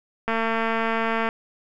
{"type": "click train", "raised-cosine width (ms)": 0.5, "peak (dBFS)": -10, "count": 229, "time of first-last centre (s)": [0.28, 1.289], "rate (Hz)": 226, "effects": []}